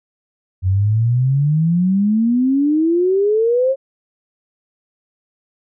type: exponential sweep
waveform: sine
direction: up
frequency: 90.6 to 546 Hz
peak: -12 dBFS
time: 0.62-3.76 s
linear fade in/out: 50 ms
effects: none